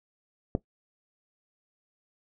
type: click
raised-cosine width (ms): 2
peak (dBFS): -12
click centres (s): 0.551
effects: noise-tail reverb RT60 0.1 s tail -17 dB re dry